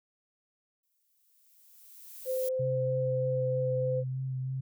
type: noise with exponential growth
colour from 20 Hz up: violet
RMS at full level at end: -39 dBFS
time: 0.83-2.49 s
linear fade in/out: 5 ms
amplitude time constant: 360 ms
type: tone with pitch glide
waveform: sine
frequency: 517 to 512.2 Hz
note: C5 to C5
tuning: -21 to -37 cents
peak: -28 dBFS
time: 2.25-4.04 s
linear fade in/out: 50 ms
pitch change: -16 cents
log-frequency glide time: 2.8-3.63 s
type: tone with vibrato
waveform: sine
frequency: 130.81 Hz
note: C3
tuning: in tune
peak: -31 dBFS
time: 2.59-4.61 s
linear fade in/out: 10 ms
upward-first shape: sine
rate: 3.2 Hz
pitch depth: 19 cents each way
effects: none